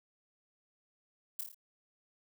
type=noise with echo; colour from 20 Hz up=violet; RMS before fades=-36 dBFS; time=1.39-1.41 s; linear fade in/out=2 ms; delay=27 ms; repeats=5; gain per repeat=-4 dB; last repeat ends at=1.545 s; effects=none